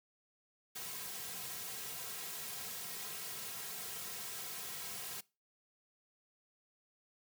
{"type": "noise with comb filter", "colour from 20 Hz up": "white", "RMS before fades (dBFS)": -44, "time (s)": [0.75, 5.21], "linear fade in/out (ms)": 10, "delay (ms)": 3.4, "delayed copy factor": -0.9, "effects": ["noise-tail reverb RT60 0.3 s tail -23 dB re dry", "high-pass 100 Hz 12 dB/octave"]}